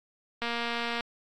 click train, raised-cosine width 0.3 ms, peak -16 dBFS, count 139, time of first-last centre 0.42-1.007 s, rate 235 Hz, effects AAC 64 kbps

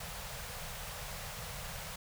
pink band-stop noise, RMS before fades -43 dBFS, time 0-1.96 s, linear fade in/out 5 ms, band 190 to 470 Hz, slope 48 dB/octave, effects none

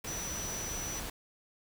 sine tone in noise, 5920 Hz, F#8, in tune, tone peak -38 dBFS, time 0.07-1 s, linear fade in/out 5 ms, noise pink, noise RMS -40 dBFS, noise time 0.04-1.1 s, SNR -1 dB, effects none

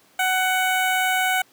15% pulse tone with notch filter, 746 Hz, F#5, 14 cents sharp, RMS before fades -21 dBFS, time 0.19-1.42 s, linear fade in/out 5 ms, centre 5000 Hz, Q 1.2, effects pink hiss -56 dBFS RMS until 1.52 s + high-pass 200 Hz 12 dB/octave

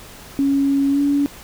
sine tone with pitch glide, 277.2 to 284.3 Hz, C#4 to C#4, 0 to +44 cents, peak -14 dBFS, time 0.39-1.26 s, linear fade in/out 0 ms, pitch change +44 cents, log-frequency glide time 0.9-1 s, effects pink hiss -40 dBFS RMS until 1.43 s

